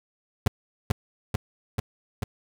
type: tone with echo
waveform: 35% pulse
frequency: 105.3 Hz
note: G#2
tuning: 24 cents sharp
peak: -15 dBFS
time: 0.46-0.48 s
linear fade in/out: 5 ms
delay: 440 ms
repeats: 4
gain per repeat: -2 dB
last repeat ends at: 2.24 s
effects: none